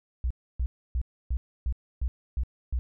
sine tone bursts, 61.74 Hz, B1, in tune, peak -24 dBFS, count 8, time 0.24-2.79 s, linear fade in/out 0 ms, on 65 ms, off 290 ms, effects none

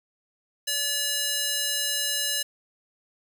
square tone with high-pass filter, 575 Hz, D5, 37 cents flat, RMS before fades -27 dBFS, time 0.67-2.43 s, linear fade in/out 10 ms, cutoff 3200 Hz, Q 0.72, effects none

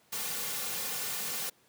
white noise with comb filter, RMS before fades -35 dBFS, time 0.12-1.5 s, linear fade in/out 10 ms, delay 3.1 ms, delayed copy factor -0.65, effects pink hiss -65 dBFS RMS until 1.68 s + high-pass 150 Hz 12 dB/octave

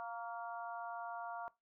harmonic tone with a mistuned harmonic, 233.1 Hz, A#3, in tune, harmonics 3 / 4 / 5 / 6, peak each -45 / -47 / -49 / -51 dBFS, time 0-1.48 s, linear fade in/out 0 ms, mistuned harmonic 5, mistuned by -30 cents, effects noise-tail reverb RT60 0.2 s tail -20 dB re dry

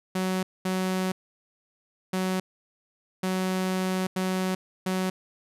sawtooth tone bursts at uneven times, 186.5 Hz, F#3, 14 cents sharp, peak -21 dBFS, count 6, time 0.15-0.43 / 0.65-1.12 / 2.13-2.4 / 3.23-4.07 / 4.16-4.55 / 4.86-5.1 s, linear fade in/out 5 ms, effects resampled to 32000 Hz

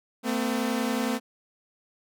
sawtooth tone pair together, 224.3 / 255.2 Hz, A3 / C4, +34 / -43 cents, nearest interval major second, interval 223 cents, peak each -24 dBFS, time 0.23-1.2 s, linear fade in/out 50 ms, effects none

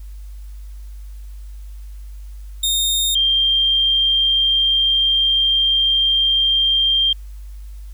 sawtooth / sine tone pair in turn, 3680 / 3183 Hz, A#7 / G7, -23 / +26 cents, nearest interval minor third, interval 251 cents, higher first, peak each -13 dBFS, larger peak neither, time 2.63-3.15 / 3.15-7.13 s, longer second, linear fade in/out 5 ms, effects added 50 Hz sine -31 dBFS peak until 7.93 s + white hiss -55 dBFS RMS until 7.93 s

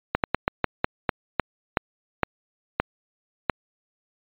slowing click train, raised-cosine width 0.5 ms, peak -4 dBFS, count 12, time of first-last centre 0.15-3.497 s, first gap 88 ms, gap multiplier 1.23, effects resampled to 8000 Hz

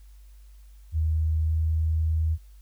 sine tone with pitch glide, 79.1 to 79.74 Hz, D#2 to D#2, +29 to +43 cents, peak -21 dBFS, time 0.92-2.38 s, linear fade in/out 50 ms, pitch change +14 cents, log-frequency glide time 1.44-1.54 s, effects added 50 Hz sine -46 dBFS peak until 2.61 s + white hiss -65 dBFS RMS until 2.61 s

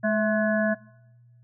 harmonic tone with a mistuned harmonic, 212.3 Hz, G#3, 38 cents sharp, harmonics 1 / 3 / 5 / 7 / 8, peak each -24 / -24 / -37 / -32 / -29 dBFS, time 0.03-0.75 s, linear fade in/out 20 ms, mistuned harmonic 3, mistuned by +49 cents, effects noise-tail reverb RT60 1.0 s tail -24 dB re dry + added 120 Hz sine -52 dBFS peak until 1.43 s

